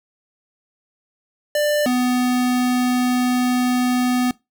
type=tone pair in turn; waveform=square; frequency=593 / 249.3 Hz; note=D5 / B3; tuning=+17 / +16 cents; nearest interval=octave + minor third; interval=1501 cents; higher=first; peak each=-17 dBFS; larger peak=neither; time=1.55-1.86 / 1.86-4.31 s; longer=second; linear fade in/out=2 ms; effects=noise-tail reverb RT60 0.2 s tail -21 dB re dry